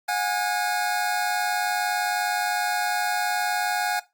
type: tone pair together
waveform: 25% pulse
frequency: 723.5 / 823 Hz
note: F#5 / G#5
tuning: -39 / -16 cents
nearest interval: major second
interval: 223 cents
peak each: -22 dBFS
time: 0.08-4 s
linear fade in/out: 10 ms
effects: noise-tail reverb RT60 0.2 s tail -17 dB re dry + Opus 48 kbps